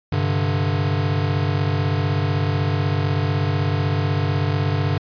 square chord, G suspended fourth, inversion none, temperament equal, 98 / 130.81 / 146.83 Hz, G2 / C3 / D3, 0 / 0 / 0 cents, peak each -22 / -27 / -23 dBFS, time 0.12-4.98 s, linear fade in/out 5 ms, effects resampled to 11025 Hz

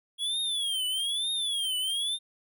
square tone with vibrato, 3322 Hz, G#7, in tune, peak -28 dBFS, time 0.18-2.19 s, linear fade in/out 50 ms, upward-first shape triangle, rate 1.1 Hz, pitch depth 200 cents each way, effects none

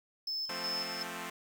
triangle tone with tremolo, 5250 Hz, E8, 8 cents flat, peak -32 dBFS, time 0.27-1.03 s, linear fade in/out 5 ms, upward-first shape square, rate 2.7 Hz, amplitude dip 50%
5% pulse chord, F major, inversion none, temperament equal, 174.61 / 220 / 261.6 Hz, F3 / A3 / C4, 0 / 0 / 0 cents, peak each -32 dBFS, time 0.49-1.3 s, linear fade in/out 5 ms
effects 10-bit

